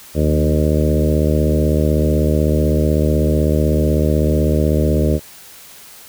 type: harmonic tone with a mistuned harmonic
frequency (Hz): 76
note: D#2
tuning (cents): -40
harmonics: 1 / 2 / 3 / 4 / 5 / 6 / 7 / 8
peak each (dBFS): -16 / -19 / -21 / -22 / -23 / -24 / -24 / -25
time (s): 0.14-5.2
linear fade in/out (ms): 50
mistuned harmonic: 2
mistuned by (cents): +20
effects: white hiss -40 dBFS RMS until 6.08 s